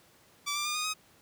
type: tone with pitch steps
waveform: 10% pulse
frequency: 1159 / 1183.4 / 1208.2 / 1233.6 / 1259.5 Hz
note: D6 / D6 / D6 / D#6 / D#6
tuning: -23 / +13 / +49 / -15 / +21 cents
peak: -22 dBFS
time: 0.46-0.94 s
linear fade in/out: 20 ms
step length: 96 ms
effects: pink hiss -61 dBFS RMS until 1.21 s + high-pass 100 Hz 12 dB/octave